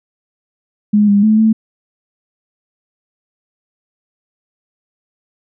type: tone with pitch steps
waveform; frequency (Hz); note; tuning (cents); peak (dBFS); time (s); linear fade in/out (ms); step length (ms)
sine; 208.7 / 202.4 / 216.4 / 220.3; G#3 / G#3 / A3 / A3; +9 / -44 / -29 / +2; -7; 0.93-1.53; 10; 150
effects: none